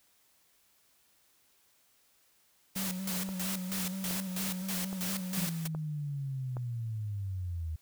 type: noise with tremolo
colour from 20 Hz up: white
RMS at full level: -36 dBFS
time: 2.75-5.68 s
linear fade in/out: 20 ms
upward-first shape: square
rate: 3.1 Hz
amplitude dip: 75%
type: tone with vibrato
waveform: triangle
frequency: 187.5 Hz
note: F#3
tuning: 23 cents sharp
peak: -33 dBFS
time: 2.76-5.47 s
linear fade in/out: 0 ms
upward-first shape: square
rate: 4.3 Hz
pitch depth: 37 cents each way
type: click train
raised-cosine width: 1 ms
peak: -28 dBFS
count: 5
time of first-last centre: 3.29-6.569 s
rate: 1.22 Hz
type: linear sweep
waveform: sine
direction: down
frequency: 172.2 to 77.5 Hz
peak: -33 dBFS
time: 5.37-7.76 s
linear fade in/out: 5 ms
effects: white hiss -68 dBFS RMS until 7.81 s